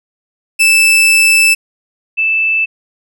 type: tone pair in turn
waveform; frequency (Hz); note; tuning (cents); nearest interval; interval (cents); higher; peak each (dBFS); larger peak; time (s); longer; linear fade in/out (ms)
40% pulse / sine; 2637 / 2637; E7 / E7; 0 / 0; unison; 0; neither; -5 / -10; first; 0.59-1.55 / 2.17-2.66; first; 20
effects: none